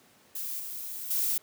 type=noise with level steps; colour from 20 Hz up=violet; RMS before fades=-35 / -38 / -28 dBFS; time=0.35-1.38 s; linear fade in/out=5 ms; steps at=0.59 / 1.1 s; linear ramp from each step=10 ms; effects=pink hiss -60 dBFS RMS until 1.42 s + high-pass 150 Hz 12 dB/octave